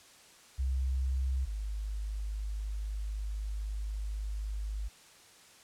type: tone pair in turn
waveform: sine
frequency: 65.41 / 51.92 Hz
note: C2 / G#1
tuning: 0 / 0 cents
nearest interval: major third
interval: 400 cents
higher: first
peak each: -28 / -33 dBFS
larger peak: first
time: 0.58-1.46 / 1.46-4.89 s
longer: second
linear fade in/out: 20 ms
effects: white hiss -57 dBFS RMS until 5.63 s + low-pass 9000 Hz 12 dB/octave